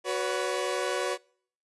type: chord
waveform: sawtooth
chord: F# suspended fourth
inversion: none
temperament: equal with one note detuned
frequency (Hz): 370 / 493.9 / 565.4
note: F#4 / B4 / C#5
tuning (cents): 0 / 0 / +34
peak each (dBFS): -28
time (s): 0.04-1.18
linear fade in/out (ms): 50
effects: noise-tail reverb RT60 0.6 s tail -26 dB re dry + resampled to 24000 Hz